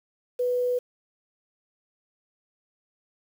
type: tone with quantisation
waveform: sine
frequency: 493.9 Hz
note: B4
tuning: in tune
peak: -22 dBFS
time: 0.39-0.79 s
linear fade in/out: 10 ms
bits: 8
effects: none